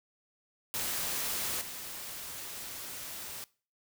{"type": "noise with level steps", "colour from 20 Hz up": "white", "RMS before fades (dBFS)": [-34, -42], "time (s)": [0.74, 3.44], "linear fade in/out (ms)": 0, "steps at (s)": 1.61, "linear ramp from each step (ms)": 5, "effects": ["noise-tail reverb RT60 0.4 s tail -22 dB re dry"]}